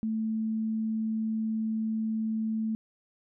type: tone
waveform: sine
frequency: 220.4 Hz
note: A3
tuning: 3 cents sharp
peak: -27 dBFS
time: 0.03-2.75 s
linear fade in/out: 0 ms
effects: none